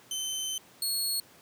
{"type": "tone pair in turn", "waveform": "20% pulse", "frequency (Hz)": [3075, 4336], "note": ["G7", "C#8"], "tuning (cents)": [-34, -39], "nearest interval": "tritone", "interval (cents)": 595, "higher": "second", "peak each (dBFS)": [-26, -22], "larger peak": "second", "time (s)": [[0.11, 0.58], [0.82, 1.2]], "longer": "first", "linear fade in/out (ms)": 2, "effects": ["pink hiss -56 dBFS RMS until 1.41 s", "high-pass 150 Hz 12 dB/octave"]}